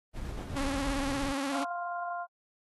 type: noise with tremolo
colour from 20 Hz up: brown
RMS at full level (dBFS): -36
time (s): 0.13-1.35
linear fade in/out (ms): 50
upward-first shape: square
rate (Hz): 8.2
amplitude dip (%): 25
type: clicks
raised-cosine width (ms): 2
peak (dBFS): -27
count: 2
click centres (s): 0.39 / 0.411
type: tone with vibrato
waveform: sawtooth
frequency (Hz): 275.9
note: C#4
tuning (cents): -8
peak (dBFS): -27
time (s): 0.55-1.65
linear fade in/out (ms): 20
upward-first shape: sine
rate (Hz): 17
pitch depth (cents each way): 57
type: harmonic tone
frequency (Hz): 349.2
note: F4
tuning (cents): 0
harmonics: 2 / 3 / 4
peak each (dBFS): -35 / -39 / -41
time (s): 1.51-2.27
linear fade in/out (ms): 50
effects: AAC 32 kbps